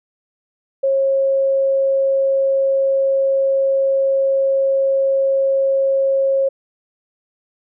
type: tone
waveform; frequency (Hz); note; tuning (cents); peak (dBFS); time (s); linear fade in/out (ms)
sine; 542; C#5; -39; -13; 0.83-6.49; 10
effects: none